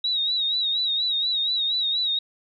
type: tone with vibrato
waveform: sine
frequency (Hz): 3823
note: A#7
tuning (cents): +43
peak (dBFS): -21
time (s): 0.04-2.19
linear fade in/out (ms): 5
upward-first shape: sine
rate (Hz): 4.2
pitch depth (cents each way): 70
effects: none